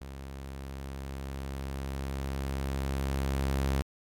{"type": "tone with level ramp", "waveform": "sawtooth", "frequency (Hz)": 67.8, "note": "C#2", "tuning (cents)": -38, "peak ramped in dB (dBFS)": [-37, -22], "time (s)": [0.01, 3.82], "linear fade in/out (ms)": 0, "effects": ["AAC 64 kbps"]}